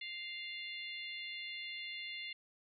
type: harmonic tone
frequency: 698.5 Hz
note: F5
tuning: in tune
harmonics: 3 / 4 / 5 / 6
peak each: -45 / -47 / -49 / -51 dBFS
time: 0.01-2.33 s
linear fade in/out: 5 ms
effects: none